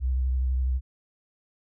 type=tone with vibrato; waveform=sine; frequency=64.1 Hz; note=C2; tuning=35 cents flat; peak=-22 dBFS; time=0-0.81 s; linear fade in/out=50 ms; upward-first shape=triangle; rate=12 Hz; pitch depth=47 cents each way; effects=none